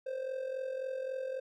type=tone with amplitude modulation; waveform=triangle; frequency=523.3 Hz; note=C5; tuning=in tune; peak=-30 dBFS; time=0.06-1.4 s; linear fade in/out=10 ms; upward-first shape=sine; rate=43.7 Hz; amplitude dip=65%; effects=none